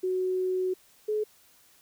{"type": "tone pair in turn", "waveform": "sine", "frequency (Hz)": [370.4, 426.1], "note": ["F#4", "G#4"], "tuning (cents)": [2, 44], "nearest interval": "major second", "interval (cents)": 242, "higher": "second", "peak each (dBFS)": -25, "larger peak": "neither", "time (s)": [[0.03, 0.74], [1.08, 1.24]], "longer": "first", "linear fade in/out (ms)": 10, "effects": ["white hiss -60 dBFS RMS until 1.81 s"]}